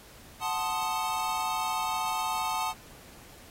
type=chord; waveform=square; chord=F# diminished seventh; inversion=none; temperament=equal; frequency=740 / 880 / 1046.5 / 1244.5 Hz; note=F#5 / A5 / C6 / Eb6; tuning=0 / 0 / 0 / 0 cents; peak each=-36 / -32 / -37 / -35 dBFS; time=0.4-2.74 s; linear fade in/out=50 ms; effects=pink hiss -52 dBFS RMS until 3.5 s + AAC 48 kbps